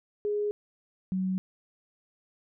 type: tone pair in turn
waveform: sine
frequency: 415.3 / 187.36 Hz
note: G#4 / F#3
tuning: 0 / +22 cents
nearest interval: octave + major second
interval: 1378 cents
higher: first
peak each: -26 dBFS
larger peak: neither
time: 0.25-0.51 / 1.12-1.38 s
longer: neither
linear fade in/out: 0 ms
effects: none